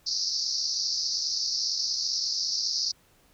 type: band-pass noise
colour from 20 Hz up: pink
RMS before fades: -29 dBFS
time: 0.06-2.92 s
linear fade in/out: 10 ms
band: 4400 to 5800 Hz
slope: 96 dB/octave
effects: pink hiss -62 dBFS RMS until 3.33 s